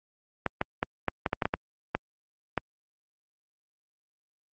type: clicks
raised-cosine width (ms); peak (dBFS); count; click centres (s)
0.5; -10; 11; 0.463 / 0.614 / 0.829 / 1.083 / 1.262 / 1.331 / 1.422 / 1.455 / 1.539 / 1.95 / 2.577
effects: high-pass 60 Hz 12 dB/octave + Opus 48 kbps